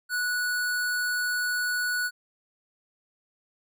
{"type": "tone", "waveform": "square", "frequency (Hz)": 1472, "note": "F#6", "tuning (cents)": -9, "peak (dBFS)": -26, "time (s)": [0.09, 2.11], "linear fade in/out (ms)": 50, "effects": []}